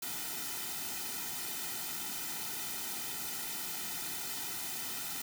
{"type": "noise with comb filter", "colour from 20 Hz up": "white", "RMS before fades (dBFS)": -39, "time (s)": [0.02, 5.22], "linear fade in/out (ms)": 5, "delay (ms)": 1.8, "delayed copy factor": -0.85, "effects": []}